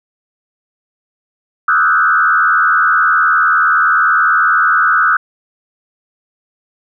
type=tone with frequency modulation; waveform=sine; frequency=1385 Hz; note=F6; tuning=15 cents flat; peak=-8 dBFS; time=1.68-5.17 s; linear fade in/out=5 ms; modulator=79.5 Hz; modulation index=2.1; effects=none